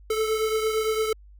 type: beating tone pair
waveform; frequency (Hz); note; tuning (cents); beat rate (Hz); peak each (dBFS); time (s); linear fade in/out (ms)
square; 435.9 / 444.7; A4 / A4; -16 / +18; 8.8; -24 / -31; 0.1-1.13; 5
effects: added 50 Hz sine -46 dBFS peak until 1.39 s